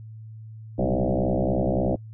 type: tone with frequency modulation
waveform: sine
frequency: 196 Hz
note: G3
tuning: in tune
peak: -20 dBFS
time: 0.78-1.96 s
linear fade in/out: 10 ms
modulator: 63.6 Hz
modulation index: 7.4
effects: noise-tail reverb RT60 0.1 s tail -23 dB re dry + added 110 Hz sine -38 dBFS peak until 2.13 s